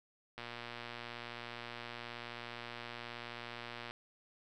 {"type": "click train", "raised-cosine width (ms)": 0.3, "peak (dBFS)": -28, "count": 421, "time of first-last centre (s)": [0.38, 3.909], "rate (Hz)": 119, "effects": []}